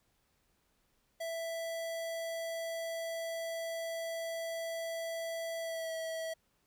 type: tone with pitch glide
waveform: square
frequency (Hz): 661 to 649.6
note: E5 to E5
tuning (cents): +5 to -26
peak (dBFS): -37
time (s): 1.2-6.34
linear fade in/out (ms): 10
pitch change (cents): -31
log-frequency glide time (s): 5.6-5.93
effects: pink hiss -75 dBFS RMS until 6.66 s